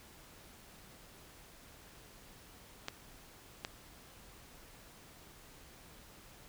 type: clicks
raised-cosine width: 0.2 ms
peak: -20 dBFS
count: 2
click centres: 2.884 / 3.649 s
effects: pink hiss -57 dBFS RMS until 6.48 s